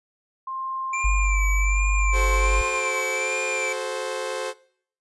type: tone with tremolo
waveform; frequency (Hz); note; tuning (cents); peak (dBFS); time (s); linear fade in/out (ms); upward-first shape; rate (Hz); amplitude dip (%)
sine; 1056; C6; +16; -26; 0.47-3.05; 5; sine; 0.65; 55
type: tone with vibrato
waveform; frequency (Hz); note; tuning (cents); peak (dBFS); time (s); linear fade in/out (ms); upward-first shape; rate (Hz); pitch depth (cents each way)
square; 2349; D7; 0; -26; 0.93-3.73; 5; sine; 1.3; 48
type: tone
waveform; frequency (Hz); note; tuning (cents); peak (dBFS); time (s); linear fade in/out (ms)
sine; 49; G1; 0; -17; 1.04-2.62; 10
type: chord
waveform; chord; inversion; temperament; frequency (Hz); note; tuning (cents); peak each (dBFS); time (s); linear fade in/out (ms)
sawtooth; F# diminished; none; equal with one note detuned; 370 / 432.7 / 523.3; F#4 / A4 / C5; 0 / -29 / 0; -30 / -29 / -25; 2.12-4.54; 50
effects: noise-tail reverb RT60 0.6 s tail -21 dB re dry + resampled to 24000 Hz